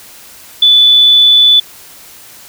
sine tone, 3478 Hz, A7, 21 cents flat, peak -3 dBFS, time 0.62-1.6 s, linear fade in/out 5 ms, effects white hiss -36 dBFS RMS until 2.48 s

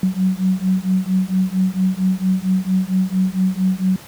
sine beating tone pair, 185 / 189.4 Hz, F#3 / F#3, 0 / +41 cents, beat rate 4.4 Hz, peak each -18 dBFS, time 0.03-3.96 s, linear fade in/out 2 ms, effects pink hiss -40 dBFS RMS until 4.07 s + high-pass 60 Hz 12 dB/octave

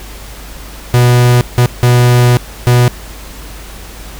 45% pulse tone bursts at uneven times, 122.6 Hz, B2, 12 cents flat, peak -5 dBFS, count 4, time 0.94-1.41 / 1.58-1.66 / 1.83-2.37 / 2.67-2.88 s, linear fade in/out 0 ms, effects added 50 Hz sine -29 dBFS peak until 4.19 s + pink hiss -32 dBFS RMS until 4.19 s

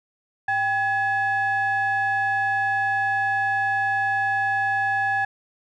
triangle ring-modulated tone, 450 Hz, A4, 39 cents sharp, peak -15 dBFS, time 0.48-5.25 s, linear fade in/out 5 ms, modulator 1240 Hz, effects none

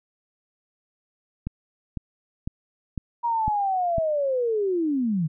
click train, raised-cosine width 5 ms, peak -16 dBFS, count 6, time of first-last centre 1.47-3.983 s, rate 1.99 Hz
sine linear sweep, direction down, 955 to 146.83 Hz, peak -21 dBFS, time 3.23-5.28 s, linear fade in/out 20 ms
effects none

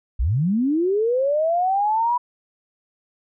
sine linear sweep, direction up, 46.49 to 987.8 Hz, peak -17 dBFS, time 0.19-2.18 s, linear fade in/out 10 ms, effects none

